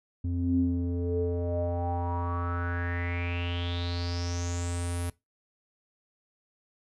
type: tone with low-pass filter sweep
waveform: square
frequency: 87 Hz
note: F2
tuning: 6 cents flat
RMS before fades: -30 dBFS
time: 0.24-5.1 s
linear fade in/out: 5 ms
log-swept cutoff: 200 to 11000 Hz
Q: 7.6
effects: noise-tail reverb RT60 0.2 s tail -20 dB re dry